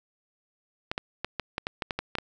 clicks, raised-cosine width 0.3 ms, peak -13 dBFS, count 11, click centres 0.915 / 0.979 / 1.246 / 1.397 / 1.581 / 1.669 / 1.822 / 1.908 / 1.99 / 2.153 / 2.185 s, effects none

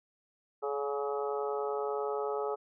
harmonic tone with a mistuned harmonic, 141.6 Hz, C#3, 37 cents sharp, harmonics 3 / 4 / 5 / 6 / 7 / 8 / 9, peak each -33 / -39 / -42 / -39 / -50 / -46 / -41 dBFS, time 0.62-2.56 s, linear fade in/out 20 ms, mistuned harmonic 6, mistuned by -21 cents, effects none

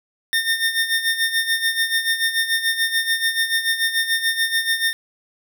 25% pulse tone with tremolo, 1819 Hz, A#6, 43 cents flat, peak -12 dBFS, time 0.33-4.93 s, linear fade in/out 0 ms, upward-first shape sine, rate 6.9 Hz, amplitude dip 70%, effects none

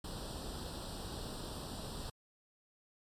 pink noise with comb filter, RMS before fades -43 dBFS, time 0.04-2.1 s, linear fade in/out 5 ms, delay 0.23 ms, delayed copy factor +0.9, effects low-pass 10000 Hz 12 dB/octave + MP3 96 kbps

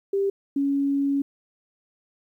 sine tone pair in turn, 394.8 / 279.2 Hz, G4 / C#4, +12 / +13 cents, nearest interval tritone, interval 599 cents, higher first, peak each -20 dBFS, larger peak neither, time 0.13-0.3 / 0.56-1.22 s, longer second, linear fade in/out 5 ms, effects 10-bit

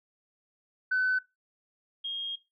sine tone pair in turn, 1511 / 3245 Hz, F#6 / G#7, +36 / -41 cents, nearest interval octave + minor second, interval 1323 cents, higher second, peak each -23 / -31 dBFS, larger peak first, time 0.91-1.19 / 2.04-2.36 s, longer second, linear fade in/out 10 ms, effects noise-tail reverb RT60 0.2 s tail -18 dB re dry + tanh soft clip ceiling -20 dBFS

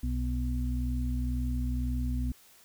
harmonic tone, 62 Hz, B1, 7 cents sharp, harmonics 1 / 2 / 4, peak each -29 / -37 / -35 dBFS, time 0.03-2.32 s, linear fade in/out 5 ms, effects white hiss -58 dBFS RMS until 2.64 s

